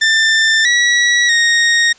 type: tone with pitch steps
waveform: sawtooth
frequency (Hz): 1784 / 1931 / 1864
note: A6 / B6 / A#6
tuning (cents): +23 / -39 / -1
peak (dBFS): -6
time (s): 0.01-1.93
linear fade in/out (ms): 10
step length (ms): 640
effects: white hiss -46 dBFS RMS until 1.98 s + resampled to 16000 Hz